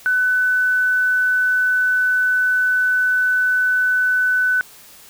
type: tone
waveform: sine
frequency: 1500 Hz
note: F#6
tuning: 23 cents sharp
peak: -14 dBFS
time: 0.06-4.61 s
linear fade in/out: 0 ms
effects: white hiss -44 dBFS RMS until 5.09 s